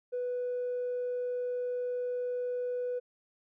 triangle tone with tanh clipping, 493.9 Hz, B4, in tune, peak -31 dBFS, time 0.12-3 s, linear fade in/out 20 ms, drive 5 dB, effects none

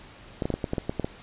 clicks, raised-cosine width 2 ms, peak -13 dBFS, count 10, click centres 0.422 / 0.455 / 0.503 / 0.54 / 0.642 / 0.734 / 0.782 / 0.895 / 0.997 / 1.045 s, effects pink hiss -48 dBFS RMS until 1.22 s + resampled to 8000 Hz

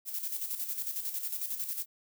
violet noise with tremolo, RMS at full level -34 dBFS, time 0.05-1.86 s, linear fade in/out 50 ms, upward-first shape square, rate 11 Hz, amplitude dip 55%, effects none

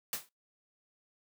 white noise with exponential decay, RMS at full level -31 dBFS, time 0.13-0.29 s, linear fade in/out 1 ms, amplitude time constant 33 ms, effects noise-tail reverb RT60 0.2 s tail -23 dB re dry + high-pass 150 Hz 12 dB/octave

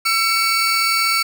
40% pulse tone cluster, 1342 / 2245 / 4530 Hz, E6 / C#7 / C#8, +31 / +21 / +37 cents, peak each -19 dBFS, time 0.05-1.23 s, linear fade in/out 10 ms, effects none

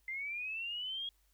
sine linear sweep, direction up, 2061 to 3300 Hz, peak -37 dBFS, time 0.08-1.09 s, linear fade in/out 2 ms, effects added 50 Hz sine -70 dBFS peak until 1.33 s + white hiss -75 dBFS RMS until 1.33 s

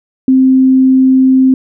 sine tone, 261.6 Hz, C4, in tune, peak -4 dBFS, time 0.28-1.54 s, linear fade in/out 2 ms, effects none

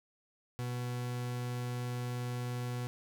40% pulse tone, 122.9 Hz, B2, 8 cents flat, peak -34 dBFS, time 0.59-2.87 s, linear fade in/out 0 ms, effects none

